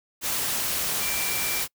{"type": "tone in noise", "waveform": "sine", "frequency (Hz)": 2349, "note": "D7", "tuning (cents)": 0, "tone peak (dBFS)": -33, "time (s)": [0.99, 1.64], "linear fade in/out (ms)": 50, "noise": "white", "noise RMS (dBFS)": -27, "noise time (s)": [0.21, 1.68], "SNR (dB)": -9, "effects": ["noise-tail reverb RT60 0.1 s tail -26 dB re dry"]}